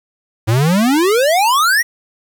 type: exponential sweep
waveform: square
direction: up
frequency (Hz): 104.9 to 1971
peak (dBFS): -11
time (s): 0.47-1.83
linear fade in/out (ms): 20
effects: 7-bit